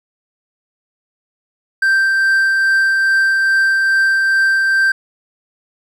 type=tone with tremolo; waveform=triangle; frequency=1568 Hz; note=G6; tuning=in tune; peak=-8 dBFS; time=1.82-4.92 s; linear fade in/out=5 ms; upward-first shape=triangle; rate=2.4 Hz; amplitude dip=25%; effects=none